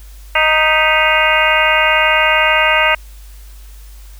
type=harmonic tone with a mistuned harmonic; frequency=311.1 Hz; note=D#4; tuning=in tune; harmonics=2 / 3 / 4 / 5 / 6 / 7 / 8 / 9; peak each=-18 / -18 / -18 / -18 / -18 / -18 / -18 / -18 dBFS; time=0.35-2.95 s; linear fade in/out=5 ms; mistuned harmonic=6; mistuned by=+94 cents; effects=added 50 Hz sine -33 dBFS peak until 4.19 s + white hiss -46 dBFS RMS until 4.19 s